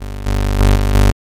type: tone with level steps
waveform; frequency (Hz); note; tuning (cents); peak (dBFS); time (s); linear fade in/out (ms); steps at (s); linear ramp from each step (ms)
30% pulse; 49.38; G1; +13; -20 / -10 / -4 / -9 / -4; 0-1.12; 20; 0.26 / 0.59 / 0.75 / 0.94; 10
effects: MP3 96 kbps